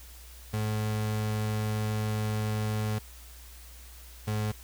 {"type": "tone pair in turn", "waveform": "35% pulse", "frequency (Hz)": [107.4, 106.66], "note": ["A2", "G#2"], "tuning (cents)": [-41, 47], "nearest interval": "unison", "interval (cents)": 12, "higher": "first", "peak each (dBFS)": -26, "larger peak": "neither", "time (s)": [[0.53, 2.99], [4.27, 4.52]], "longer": "first", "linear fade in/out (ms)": 10, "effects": ["added 60 Hz sine -47 dBFS peak until 4.63 s", "white hiss -52 dBFS RMS until 4.63 s"]}